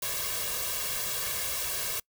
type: noise with comb filter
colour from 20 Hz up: white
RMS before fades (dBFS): -32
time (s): 0.02-2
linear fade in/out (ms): 5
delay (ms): 1.8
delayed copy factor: +0.8
effects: noise-tail reverb RT60 0.1 s tail -26 dB re dry